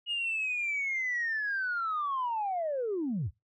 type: linear sweep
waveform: sine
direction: down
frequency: 2886 to 65.41 Hz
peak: -28 dBFS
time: 0.06-3.31 s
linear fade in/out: 50 ms
effects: noise-tail reverb RT60 0.2 s tail -22 dB re dry + tanh soft clip ceiling -25 dBFS